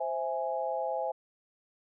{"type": "chord", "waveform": "sine", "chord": "C augmented", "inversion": "none", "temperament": "equal", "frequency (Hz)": [523.3, 659.3, 830.6], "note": ["C5", "E5", "G#5"], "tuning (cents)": [0, 0, 0], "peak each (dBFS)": -34, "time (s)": [0, 1.12], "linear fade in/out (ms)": 10, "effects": []}